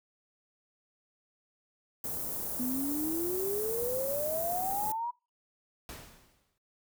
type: band-stop noise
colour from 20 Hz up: white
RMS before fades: -36 dBFS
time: 2.04-4.92 s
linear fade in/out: 2 ms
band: 680 to 12000 Hz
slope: 12 dB/octave
type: exponential sweep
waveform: sine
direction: up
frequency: 241.3 to 972 Hz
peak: -31 dBFS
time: 2.59-5.11 s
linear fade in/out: 10 ms
type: noise with exponential decay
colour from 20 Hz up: pink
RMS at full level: -42 dBFS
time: 5.89-6.58 s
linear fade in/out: 1 ms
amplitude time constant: 150 ms
effects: noise-tail reverb RT60 0.3 s tail -24 dB re dry